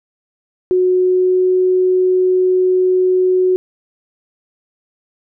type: tone with pitch glide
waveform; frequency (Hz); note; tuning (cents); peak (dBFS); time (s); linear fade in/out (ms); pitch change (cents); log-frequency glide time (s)
sine; 366.5 to 368.8; F#4 to F#4; -16 to -6; -10; 0.71-3.56; 0; +10; 0.93-1.5
effects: none